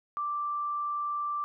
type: tone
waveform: sine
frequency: 1174.7 Hz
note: D6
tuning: in tune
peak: -29 dBFS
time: 0.17-1.44 s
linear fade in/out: 0 ms
effects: none